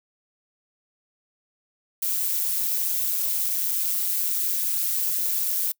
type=noise with amplitude modulation; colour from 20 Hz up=violet; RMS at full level=-22 dBFS; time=2.02-5.72 s; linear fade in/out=5 ms; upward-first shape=sine; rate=182 Hz; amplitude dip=65%; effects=noise-tail reverb RT60 0.1 s tail -26 dB re dry